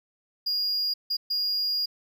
triangle tone bursts at uneven times, 4849 Hz, D#8, 45 cents flat, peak -23 dBFS, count 3, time 0.46-0.94 / 1.1-1.17 / 1.3-1.86 s, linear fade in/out 10 ms, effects none

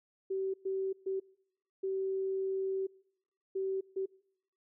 sine tone bursts at uneven times, 384 Hz, G4, 36 cents flat, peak -31 dBFS, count 6, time 0.3-0.54 / 0.65-0.93 / 1.06-1.2 / 1.83-2.87 / 3.55-3.81 / 3.96-4.06 s, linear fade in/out 10 ms, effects noise-tail reverb RT60 0.8 s tail -24 dB re dry

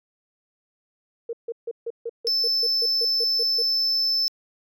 sine tone bursts, 464.7 Hz, A#4, 5 cents flat, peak -26 dBFS, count 13, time 1.29-3.623 s, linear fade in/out 5 ms, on 41 ms, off 150 ms
triangle tone, 5274 Hz, E8, in tune, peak -18 dBFS, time 2.27-4.28 s, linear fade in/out 0 ms
effects tanh soft clip ceiling -14 dBFS

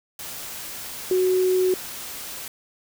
sine tone in noise, 370 Hz, F#4, in tune, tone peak -17 dBFS, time 1.11-1.74 s, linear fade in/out 2 ms, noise white, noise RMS -35 dBFS, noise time 0.19-2.48 s, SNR +15 dB, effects none

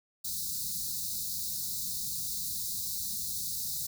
white band-stop noise, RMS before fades -35 dBFS, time 0.24-3.87 s, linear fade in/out 10 ms, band 220 to 3800 Hz, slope 96 dB/octave, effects none

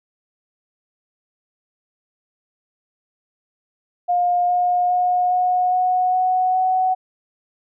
sine tone with pitch steps, 710 / 715.8 / 721.6 / 727.4 / 733.3 / 739.3 / 745.3 Hz, F5 / F5 / F#5 / F#5 / F#5 / F#5 / F#5, +28 / +42 / -44 / -30 / -16 / -2 / +12 cents, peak -15 dBFS, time 4.08-6.95 s, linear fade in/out 20 ms, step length 410 ms, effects none

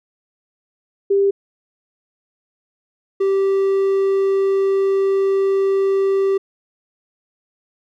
sine / triangle tone pair in turn, 396.5 / 389.9 Hz, G4 / G4, +20 / -9 cents, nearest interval unison, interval 29 cents, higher first, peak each -12 / -12 dBFS, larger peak neither, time 1.1-1.31 / 3.2-6.38 s, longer second, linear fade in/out 10 ms, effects none

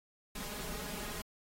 pink noise with comb filter, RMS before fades -42 dBFS, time 0.35-1.22 s, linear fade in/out 5 ms, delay 4.8 ms, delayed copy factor +0.9, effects AAC 48 kbps

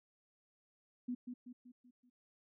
sine tone with echo, 246.9 Hz, B3, in tune, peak -36 dBFS, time 1.08-1.15 s, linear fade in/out 10 ms, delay 190 ms, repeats 5, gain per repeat -6 dB, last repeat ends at 2.1 s, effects none

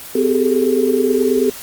sine tone cluster, 254.6 / 392.6 / 411.4 / 440.5 Hz, C4 / G4 / G#4 / A4, -47 / +3 / -16 / +2 cents, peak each -18 dBFS, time 0.15-1.5 s, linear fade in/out 5 ms, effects white hiss -33 dBFS RMS until 1.62 s + Opus 24 kbps

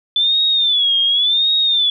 sine tone with vibrato, 3490 Hz, A7, 15 cents flat, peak -12 dBFS, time 0.16-1.9 s, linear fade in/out 2 ms, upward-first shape sine, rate 0.9 Hz, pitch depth 130 cents each way, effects none

